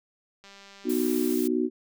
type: click train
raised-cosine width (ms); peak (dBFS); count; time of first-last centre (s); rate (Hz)
0.2; -32; 179; 0.44-1.339; 198
type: chord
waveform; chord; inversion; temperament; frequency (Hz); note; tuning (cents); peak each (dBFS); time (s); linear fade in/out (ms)
sine; B major; none; just; 246.9 / 308.7 / 370.4; B3 / D#4 / F#4; 0 / -14 / +2; -27 / -27 / -27; 0.84-1.7; 50
type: noise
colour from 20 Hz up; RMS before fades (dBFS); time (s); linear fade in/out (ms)
blue; -37; 0.89-1.48; 10
effects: none